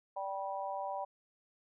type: harmonic tone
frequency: 194.9 Hz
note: G3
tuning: 10 cents flat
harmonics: 3 / 4 / 5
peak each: -41 / -39 / -41 dBFS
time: 0.16-1.05 s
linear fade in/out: 10 ms
effects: none